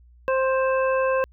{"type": "harmonic tone", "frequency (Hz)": 526, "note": "C5", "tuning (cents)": 9, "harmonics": [1, 2, 3, 5], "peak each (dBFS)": [-20, -26, -30, -34], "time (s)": [0.28, 1.24], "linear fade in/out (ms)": 0, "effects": ["added 60 Hz sine -49 dBFS peak until 1.32 s"]}